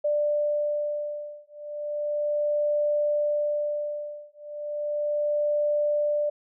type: beating tone pair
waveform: sine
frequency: 591 / 591.35 Hz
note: D5 / D5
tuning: +11 / +12 cents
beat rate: 0.35 Hz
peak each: -27 dBFS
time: 0.04-6.3 s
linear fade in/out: 10 ms
effects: none